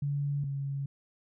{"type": "tone pair in turn", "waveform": "sine", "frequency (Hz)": [142.7, 138.96], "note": ["D3", "C#3"], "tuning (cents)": [-49, 5], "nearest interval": "unison", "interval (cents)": 46, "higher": "first", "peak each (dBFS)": [-28, -31], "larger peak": "first", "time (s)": [[0.02, 0.44], [0.44, 0.86]], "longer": "neither", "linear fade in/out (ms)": 5, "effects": []}